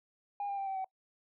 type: tone with pitch steps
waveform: sine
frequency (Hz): 811 / 798 / 785.2 / 772.6 / 760.2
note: G#5 / G5 / G5 / G5 / F#5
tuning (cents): -41 / +31 / +3 / -25 / +47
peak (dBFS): -32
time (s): 0.4-0.845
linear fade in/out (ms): 2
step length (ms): 89
effects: noise-tail reverb RT60 0.1 s tail -24 dB re dry + tanh soft clip ceiling -31 dBFS